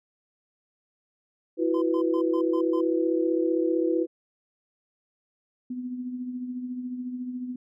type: chord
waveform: sine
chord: E suspended second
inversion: none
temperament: equal with one note detuned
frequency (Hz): 329.6 / 365.1 / 493.9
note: E4 / F#4 / B4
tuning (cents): 0 / -23 / 0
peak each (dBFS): -24 / -27 / -28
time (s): 1.57-4.07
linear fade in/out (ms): 50
type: tone bursts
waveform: triangle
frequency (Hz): 1026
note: C6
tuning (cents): -34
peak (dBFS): -33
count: 6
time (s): 1.74-2.808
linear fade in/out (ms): 5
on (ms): 78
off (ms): 120
type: tone with tremolo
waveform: sine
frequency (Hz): 249.9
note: B3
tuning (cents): +21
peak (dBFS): -28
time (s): 5.7-7.56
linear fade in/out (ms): 5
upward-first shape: triangle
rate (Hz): 14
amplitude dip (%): 55
effects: none